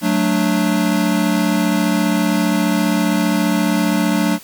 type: chord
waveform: square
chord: D major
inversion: first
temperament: equal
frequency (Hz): 185 / 220 / 293.7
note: F#3 / A3 / D4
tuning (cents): 0 / 0 / 0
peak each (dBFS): -19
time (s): 0.01-4.39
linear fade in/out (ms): 50
effects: white hiss -40 dBFS RMS until 4.43 s + MP3 96 kbps